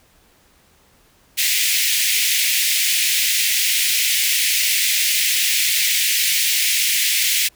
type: high-pass noise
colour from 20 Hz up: pink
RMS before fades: -18 dBFS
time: 1.37-7.49 s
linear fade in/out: 20 ms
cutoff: 2000 Hz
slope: 48 dB/octave
effects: pink hiss -55 dBFS RMS until 7.55 s